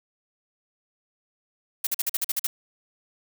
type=noise bursts; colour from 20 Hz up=blue; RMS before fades=-25 dBFS; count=9; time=1.84-2.47 s; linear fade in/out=5 ms; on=30 ms; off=45 ms; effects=none